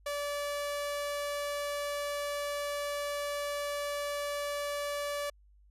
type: tone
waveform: sawtooth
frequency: 578 Hz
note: D5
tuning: 28 cents flat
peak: -29 dBFS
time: 0.06-5.3 s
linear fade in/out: 5 ms
effects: added 50 Hz sine -58 dBFS peak until 5.7 s + resampled to 32000 Hz